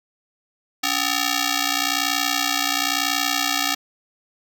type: ring-modulated tone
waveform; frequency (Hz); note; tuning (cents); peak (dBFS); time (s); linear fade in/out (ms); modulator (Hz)
5% pulse; 507; B4; +45; -5; 0.83-3.75; 10; 223
effects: none